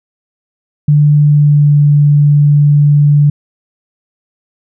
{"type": "tone with pitch glide", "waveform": "sine", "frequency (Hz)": [147.8, 146.1], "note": ["D3", "D3"], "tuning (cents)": [11, -9], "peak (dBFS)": -4, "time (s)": [0.88, 3.3], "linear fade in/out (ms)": 5, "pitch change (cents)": -20, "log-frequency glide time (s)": [1.18, 1.76], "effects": []}